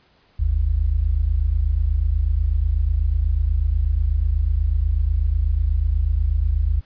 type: tone pair together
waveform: sine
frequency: 47.94 / 76.1 Hz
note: G1 / D#2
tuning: -38 / -38 cents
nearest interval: minor sixth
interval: 800 cents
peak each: -19 dBFS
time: 0.39-6.81 s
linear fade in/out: 10 ms
effects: pink hiss -58 dBFS RMS until 6.85 s + resampled to 11025 Hz